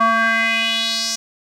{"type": "tone with band-pass filter sweep", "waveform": "square", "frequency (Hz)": 226.3, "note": "A3", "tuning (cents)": 49, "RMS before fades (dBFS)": -18, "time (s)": [0, 1.16], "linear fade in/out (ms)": 10, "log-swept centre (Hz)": [1100, 5900], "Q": 3.6, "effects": []}